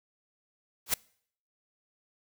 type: noise with exponential growth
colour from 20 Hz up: white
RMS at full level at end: -20 dBFS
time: 0.86-0.94 s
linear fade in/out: 5 ms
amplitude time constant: 17 ms
effects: noise-tail reverb RT60 0.6 s tail -25 dB re dry